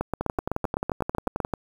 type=two click trains; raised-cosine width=1 ms; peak=-12 / -11 dBFS; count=16 / 12; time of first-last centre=0.21-1.537 / 0.01-1.402 s; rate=11.3 / 7.9 Hz; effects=7-bit